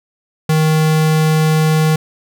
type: tone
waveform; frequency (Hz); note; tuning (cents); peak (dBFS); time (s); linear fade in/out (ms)
square; 156.6; D#3; +11; -11; 0.49-1.96; 5
effects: none